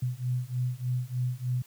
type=beating tone pair; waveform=sine; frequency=123.47 / 126.77 Hz; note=B2 / B2; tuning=0 / +46 cents; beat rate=3.3 Hz; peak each=-30 dBFS; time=0.02-1.62 s; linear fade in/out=5 ms; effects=white hiss -57 dBFS RMS until 1.66 s + high-pass 80 Hz 12 dB/octave